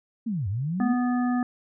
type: linear two-way sweep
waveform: sine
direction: down then up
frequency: 240.6 to 89.4 to 240.6 Hz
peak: -25 dBFS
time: 0.26-0.94 s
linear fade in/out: 10 ms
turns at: 0.48 s
type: harmonic tone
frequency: 246.9 Hz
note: B3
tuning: in tune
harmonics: 1 / 3 / 5 / 7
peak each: -22 / -32 / -36 / -39 dBFS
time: 0.8-1.43 s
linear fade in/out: 2 ms
effects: none